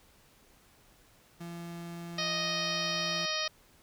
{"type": "tone", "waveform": "35% pulse", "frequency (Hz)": 170.4, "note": "F3", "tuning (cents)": -42, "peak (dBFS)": -38, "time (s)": [1.4, 3.26], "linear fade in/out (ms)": 10}
{"type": "harmonic tone", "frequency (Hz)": 622.3, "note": "D#5", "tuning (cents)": 0, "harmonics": [1, 2, 3, 4, 5, 6, 7, 8, 9], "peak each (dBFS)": [-39, -39, -39, -39, -39, -39, -39, -39, -39], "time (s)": [2.18, 3.48], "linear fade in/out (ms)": 5}
{"effects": ["pink hiss -62 dBFS RMS until 3.82 s"]}